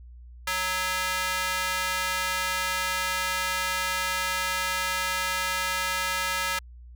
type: tone with high-pass filter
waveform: square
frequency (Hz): 185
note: F#3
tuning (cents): 0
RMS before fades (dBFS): -28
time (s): 0.47-6.59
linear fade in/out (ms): 5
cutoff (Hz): 1400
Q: 1.2
effects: added 60 Hz sine -43 dBFS peak until 6.95 s